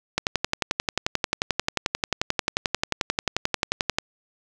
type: click train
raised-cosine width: 0.2 ms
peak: -4 dBFS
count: 44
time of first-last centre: 0.18-3.985 s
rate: 11.3 Hz
effects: none